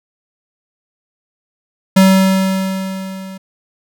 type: tone with level ramp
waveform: square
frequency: 190.6 Hz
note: G3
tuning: 48 cents flat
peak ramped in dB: -5 to -29 dBFS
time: 1.96-3.38 s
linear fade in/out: 10 ms
effects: none